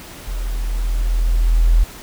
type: tone with level ramp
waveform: sine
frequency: 41.41 Hz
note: E1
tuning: 9 cents sharp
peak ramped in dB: -21 to -8 dBFS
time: 0.27-1.84 s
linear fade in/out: 10 ms
effects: pink hiss -37 dBFS RMS until 2.02 s